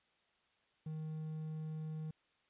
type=tone with quantisation; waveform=triangle; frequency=156.5 Hz; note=D#3; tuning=10 cents sharp; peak=-38 dBFS; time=0.86-2.11 s; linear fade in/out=5 ms; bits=11; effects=white hiss -75 dBFS RMS until 2.49 s + resampled to 8000 Hz